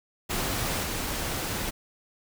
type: noise with level steps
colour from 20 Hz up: pink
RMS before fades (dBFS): -29 / -31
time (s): 0.29-1.71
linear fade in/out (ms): 20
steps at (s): 0.83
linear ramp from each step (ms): 5
effects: none

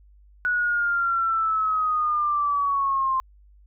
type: linear sweep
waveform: sine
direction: down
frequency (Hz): 1473 to 1046.5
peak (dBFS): -20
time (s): 0.45-3.2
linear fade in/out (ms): 0
effects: added 50 Hz sine -50 dBFS peak until 3.66 s

